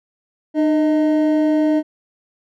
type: tone pair together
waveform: triangle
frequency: 304 / 627 Hz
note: D#4 / D#5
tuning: -40 / +13 cents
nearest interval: octave + minor second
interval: 1253 cents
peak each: -12 / -19 dBFS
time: 0.54-1.83 s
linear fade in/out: 50 ms
effects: none